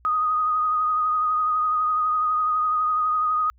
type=tone with vibrato; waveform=sine; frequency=1244.5 Hz; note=D#6; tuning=in tune; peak=-19 dBFS; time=0.05-3.5 s; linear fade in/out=0 ms; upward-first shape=sine; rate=12 Hz; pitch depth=27 cents each way; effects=added 60 Hz sine -53 dBFS peak until 3.58 s